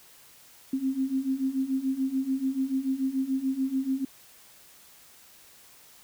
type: beating tone pair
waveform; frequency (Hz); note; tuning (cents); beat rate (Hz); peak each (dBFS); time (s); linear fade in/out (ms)
sine; 261.6 / 268.5; C4 / C4; 0 / +45; 6.9; -30 / -27; 0.73-4.05; 5
effects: white hiss -54 dBFS RMS until 6.03 s